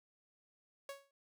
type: tone with exponential decay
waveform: sawtooth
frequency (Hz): 555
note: C#5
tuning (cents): +2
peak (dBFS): -37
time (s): 0.89-1.11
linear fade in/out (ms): 2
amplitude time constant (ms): 47
effects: none